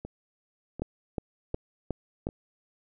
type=two click trains; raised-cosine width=2 ms; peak=-16 / -24 dBFS; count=5 / 4; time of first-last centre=0.82-2.269 / 0.05-2.289 s; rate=2.76 / 1.34 Hz; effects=none

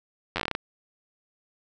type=slowing click train; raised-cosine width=0.3 ms; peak=-11 dBFS; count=10; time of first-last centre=0.36-0.551 s; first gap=10 ms; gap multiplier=1.18; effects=none

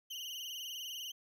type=tone with vibrato; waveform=35% pulse; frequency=2970 Hz; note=F#7; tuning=6 cents sharp; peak=-39 dBFS; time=0.1-1.12 s; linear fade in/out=10 ms; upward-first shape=sine; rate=20 Hz; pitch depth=92 cents each way; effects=none

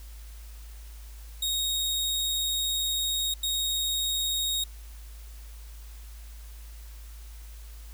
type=tone bursts at uneven times; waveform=sawtooth; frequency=3753 Hz; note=A#7; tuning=11 cents sharp; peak=-23 dBFS; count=2; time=1.42-3.34 / 3.43-4.64 s; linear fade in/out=5 ms; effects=added 54 Hz sine -41 dBFS peak until 7.93 s + white hiss -54 dBFS RMS until 7.93 s

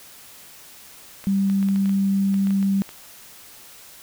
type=clicks; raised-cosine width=0.3 ms; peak=-23 dBFS; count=12; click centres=1.241 / 1.499 / 1.628 / 1.687 / 1.76 / 1.858 / 1.894 / 2.342 / 2.471 / 2.507 / 2.628 / 2.891 s
type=tone; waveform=sine; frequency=196 Hz; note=G3; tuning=in tune; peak=-17 dBFS; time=1.27-2.82 s; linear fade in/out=0 ms
effects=white hiss -45 dBFS RMS until 4.02 s

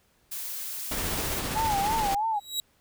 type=noise; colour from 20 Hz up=blue; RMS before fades=-35 dBFS; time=0.31-1.4 s; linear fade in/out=10 ms
type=noise with tremolo; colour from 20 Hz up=pink; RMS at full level=-30 dBFS; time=0.91-2.15 s; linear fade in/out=5 ms; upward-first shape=triangle; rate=15 Hz; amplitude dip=30%
type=tone with vibrato; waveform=sine; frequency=842 Hz; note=G#5; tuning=24 cents sharp; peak=-24 dBFS; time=1.55-2.4 s; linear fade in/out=20 ms; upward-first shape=sine; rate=3.1 Hz; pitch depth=120 cents each way
type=tone with exponential growth; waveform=sawtooth; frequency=3863 Hz; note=B7; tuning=39 cents flat; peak=-21 dBFS; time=2.34-2.6 s; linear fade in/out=1 ms; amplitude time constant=56 ms
effects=pink hiss -66 dBFS RMS until 2.8 s

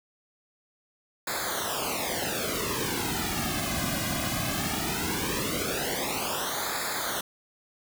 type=noise with flanger; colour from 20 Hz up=pink; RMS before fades=-30 dBFS; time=1.27-7.21 s; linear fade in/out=5 ms; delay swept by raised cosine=0.34 to 2.24 ms; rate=0.18 Hz; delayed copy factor=-1; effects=none

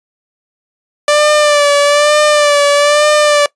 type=tone with vibrato; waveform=sawtooth; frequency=587.3 Hz; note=D5; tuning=in tune; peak=-3 dBFS; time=1.08-3.46 s; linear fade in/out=2 ms; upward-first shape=sine; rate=1.1 Hz; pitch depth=41 cents each way; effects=noise-tail reverb RT60 0.1 s tail -21 dB re dry + resampled to 22050 Hz

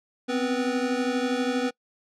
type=tone cluster; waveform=square; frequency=250.6 / 263 / 488.3 Hz; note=B3 / C4 / B4; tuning=+25 / +9 / -20 cents; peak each=-29 dBFS; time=0.28-1.71 s; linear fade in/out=20 ms; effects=noise-tail reverb RT60 0.1 s tail -25 dB re dry + low-pass 6000 Hz 12 dB/octave

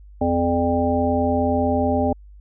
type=harmonic tone with a mistuned harmonic; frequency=85.3 Hz; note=F2; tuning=40 cents flat; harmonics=1 / 3 / 5 / 7 / 9; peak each=-25 / -21 / -26 / -23 / -24 dBFS; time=0.21-2.13 s; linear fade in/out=5 ms; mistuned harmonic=9; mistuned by=+52 cents; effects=added 50 Hz sine -41 dBFS peak until 2.4 s

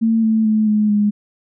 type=tone with pitch steps; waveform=sine; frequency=225.4 / 220.8 / 216.2 / 211.8 / 207.4 Hz; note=A3 / A3 / A3 / G#3 / G#3; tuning=+42 / +6 / -30 / +34 / -2 cents; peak=-12 dBFS; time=0.01-1.11 s; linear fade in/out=20 ms; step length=220 ms; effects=none

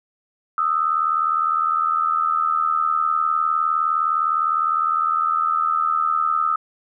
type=tone pair together; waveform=sine; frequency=1238 / 1317.7 Hz; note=D#6 / E6; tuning=-9 / -1 cents; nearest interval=minor second; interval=108 cents; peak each=-20 / -20 dBFS; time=0.58-6.56 s; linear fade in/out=2 ms; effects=none

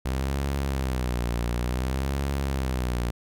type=tone with vibrato; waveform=sawtooth; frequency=64 Hz; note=C2; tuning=38 cents flat; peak=-21 dBFS; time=0.05-3.11 s; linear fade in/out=10 ms; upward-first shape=sine; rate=0.56 Hz; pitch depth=140 cents each way; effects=none

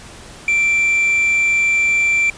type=tone with quantisation; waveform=triangle; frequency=2349 Hz; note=D7; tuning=in tune; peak=-11 dBFS; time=0.48-2.3 s; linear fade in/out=2 ms; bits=6; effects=pink hiss -38 dBFS RMS until 2.37 s + resampled to 22050 Hz

